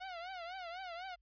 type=tone with vibrato; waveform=sawtooth; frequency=717 Hz; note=F5; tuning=45 cents sharp; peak=-39 dBFS; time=0-1.16 s; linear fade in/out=20 ms; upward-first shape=triangle; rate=4 Hz; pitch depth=150 cents each way; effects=added 50 Hz sine -70 dBFS peak until 1.21 s + resampled to 11025 Hz